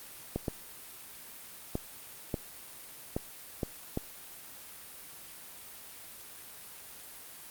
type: clicks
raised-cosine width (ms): 2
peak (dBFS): -17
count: 7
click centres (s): 0.36 / 0.482 / 1.754 / 2.342 / 3.165 / 3.632 / 3.974
effects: white hiss -48 dBFS RMS until 7.5 s + Opus 32 kbps